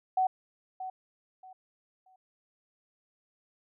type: tone with echo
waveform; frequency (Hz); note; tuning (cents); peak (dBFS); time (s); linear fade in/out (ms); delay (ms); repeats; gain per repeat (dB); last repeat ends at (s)
sine; 750; F#5; +23; -23; 0.17-0.27; 5; 630; 3; -12; 2.16
effects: none